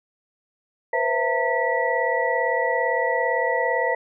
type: tone cluster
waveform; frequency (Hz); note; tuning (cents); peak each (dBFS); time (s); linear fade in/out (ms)
sine; 486.3 / 524 / 664 / 910 / 1948; B4 / C5 / E5 / A#5 / B6; -27 / +2 / +12 / -42 / -24; -26 / -26 / -27 / -26 / -25; 0.93-3.95; 5
effects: none